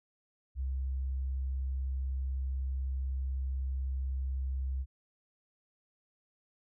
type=tone; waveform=sine; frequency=66 Hz; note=C2; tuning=16 cents sharp; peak=-31 dBFS; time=0.55-4.86 s; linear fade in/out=50 ms; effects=none